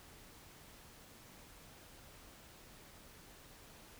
silence, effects pink hiss -58 dBFS RMS until 3.99 s

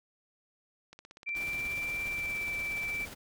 click train, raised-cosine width 0.2 ms, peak -32 dBFS, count 13, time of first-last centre 0.93-1.653 s, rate 16.6 Hz
sine tone with pitch glide, 2349 to 2330 Hz, D7 to D7, 0 to -14 cents, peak -32 dBFS, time 1.26-3.06 s, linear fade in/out 20 ms, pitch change -14 cents, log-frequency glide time 2.05-2.42 s
pink noise with tremolo, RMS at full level -44 dBFS, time 1.35-3.15 s, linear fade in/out 20 ms, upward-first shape sine, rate 17 Hz, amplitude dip 35%
effects none

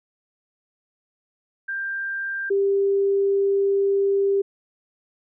sine tone pair in turn, 1586 / 395.8 Hz, G6 / G4, +20 / +17 cents, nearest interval 2 octaves, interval 2403 cents, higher first, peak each -25 / -17 dBFS, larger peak second, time 1.68-2.5 / 2.5-4.42 s, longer second, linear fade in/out 10 ms, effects none

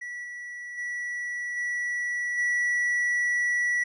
triangle tone with level steps, 1946 Hz, B6, 26 cents flat, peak -32 / -34 / -28 / -25 / -21 dBFS, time 0.01-3.84 s, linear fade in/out 10 ms, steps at 0.23 / 0.77 / 1.56 / 2.37 s, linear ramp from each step 20 ms, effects resampled to 22050 Hz

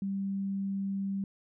sine tone, 196 Hz, G3, in tune, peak -30 dBFS, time 0.02-1.24 s, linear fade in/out 2 ms, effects none

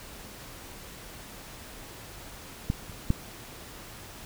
clicks, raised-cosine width 5 ms, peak -13 / -30 / -10 dBFS, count 3, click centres 2.701 / 2.897 / 3.104 s, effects pink hiss -45 dBFS RMS until 4.25 s

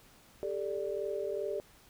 sine chord, G suspended second, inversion none, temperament equal with one note detuned, 397.5 / 440 / 587.3 Hz, G4 / A4 / D5, +24 / 0 / 0 cents, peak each -36 / -38 / -37 dBFS, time 0.43-1.6 s, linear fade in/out 0 ms, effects pink hiss -60 dBFS RMS until 1.89 s

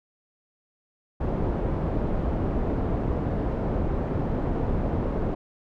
pink low-pass noise, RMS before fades -26 dBFS, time 1.2-5.35 s, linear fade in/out 10 ms, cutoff 620 Hz, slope 12 dB/octave, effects none

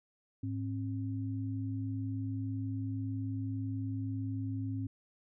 sine tone pair together, 105.9 / 267.7 Hz, G#2 / C4, +34 / +40 cents, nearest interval octave + major third, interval 1606 cents, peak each -35 / -38 dBFS, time 0.43-4.87 s, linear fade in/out 5 ms, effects none

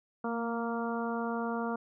harmonic tone with a mistuned harmonic, 232.8 Hz, A#3, 2 cents flat, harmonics 1 / 2 / 3 / 4 / 5 / 6, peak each -34 / -37 / -39 / -40 / -41 / -42 dBFS, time 0.24-1.76 s, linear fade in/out 5 ms, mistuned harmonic 1, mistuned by -22 cents, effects none

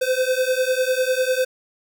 square beating tone pair, 508 / 518 Hz, B4 / C5, +49 / -17 cents, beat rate 10 Hz, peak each -22 dBFS, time 0.01-1.45 s, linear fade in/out 10 ms, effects none

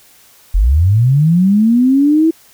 sine linear sweep, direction up, 39.71 to 330 Hz, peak -7 dBFS, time 0.54-2.31 s, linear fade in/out 10 ms, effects white hiss -46 dBFS RMS until 2.53 s

